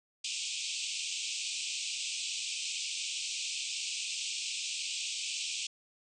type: band-pass noise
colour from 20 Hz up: pink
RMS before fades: -37 dBFS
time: 0.24-5.67 s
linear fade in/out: 5 ms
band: 2400 to 8400 Hz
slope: 96 dB/octave
effects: none